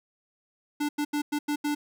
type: tone bursts at uneven times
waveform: square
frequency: 294 Hz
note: D4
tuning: 2 cents sharp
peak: -26 dBFS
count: 6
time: 0.8-0.89 / 0.98-1.05 / 1.13-1.22 / 1.32-1.39 / 1.48-1.56 / 1.64-1.75 s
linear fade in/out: 10 ms
effects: none